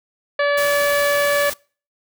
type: harmonic tone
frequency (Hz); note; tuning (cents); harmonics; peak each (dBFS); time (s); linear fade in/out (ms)
575; D5; -37; 1 / 2 / 3 / 4 / 5 / 6 / 7 / 8; -17 / -24 / -21 / -29 / -35 / -36 / -37 / -39; 0.39-1.5; 5
type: noise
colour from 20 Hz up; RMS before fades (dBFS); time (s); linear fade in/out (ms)
white; -28; 0.57-1.54; 10
effects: noise-tail reverb RT60 0.4 s tail -25 dB re dry